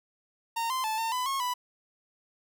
45% pulse tone with pitch steps, 920 / 1037 / 874 / 905 / 1002 / 1088 / 990 Hz, A#5 / C6 / A5 / A5 / B5 / C#6 / B5, -23 / -16 / -12 / +48 / +25 / -33 / +4 cents, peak -28 dBFS, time 0.56-1.54 s, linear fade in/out 10 ms, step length 140 ms, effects none

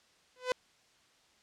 sawtooth tone with exponential growth, 504 Hz, B4, 35 cents sharp, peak -21 dBFS, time 0.36-0.52 s, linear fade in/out 1 ms, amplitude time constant 34 ms, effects white hiss -66 dBFS RMS until 1.42 s + low-pass 6000 Hz 12 dB/octave

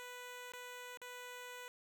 10% pulse tone with dropouts, 494.3 Hz, B4, 1 cent sharp, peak -39 dBFS, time 0-1.68 s, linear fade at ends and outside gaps 0 ms, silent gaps 0.52-0.536 / 0.973-1.016 s, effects none

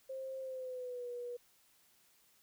sine tone with pitch glide, 529 to 485.1 Hz, C5 to B4, +19 to -31 cents, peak -40 dBFS, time 0.09-1.37 s, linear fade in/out 10 ms, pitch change -150 cents, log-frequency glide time 0.39-1.09 s, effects white hiss -69 dBFS RMS until 2.42 s

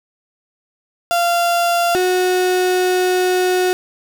35% pulse tone pair in turn, 691 / 366 Hz, F5 / F#4, -19 / -19 cents, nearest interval major seventh, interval 1100 cents, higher first, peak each -12 dBFS, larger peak neither, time 1.11-1.95 / 1.95-3.73 s, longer second, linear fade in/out 0 ms, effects none

